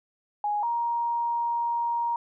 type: tone pair in turn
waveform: sine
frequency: 830.6 / 940.4 Hz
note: G#5 / A#5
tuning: 0 / +15 cents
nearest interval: major second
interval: 215 cents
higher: second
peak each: -24 dBFS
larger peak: neither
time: 0.44-0.63 / 0.63-2.16 s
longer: second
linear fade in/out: 2 ms
effects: none